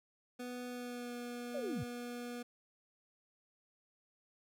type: tone with pitch glide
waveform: 25% pulse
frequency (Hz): 246.9 to 242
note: B3 to B3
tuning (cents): 0 to -35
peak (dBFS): -38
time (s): 0.39-2.43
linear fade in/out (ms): 10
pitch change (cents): -35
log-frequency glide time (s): 0.68-1.14
type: linear sweep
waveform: sine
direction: down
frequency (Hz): 621 to 85.8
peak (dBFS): -37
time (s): 1.54-1.84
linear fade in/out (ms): 10
effects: none